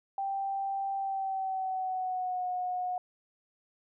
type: tone with pitch glide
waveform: sine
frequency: 784 to 727.3 Hz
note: G5 to F#5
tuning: 0 to -30 cents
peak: -30 dBFS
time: 0.18-2.98 s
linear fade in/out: 2 ms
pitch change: -130 cents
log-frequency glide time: 0.96-2.46 s
effects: none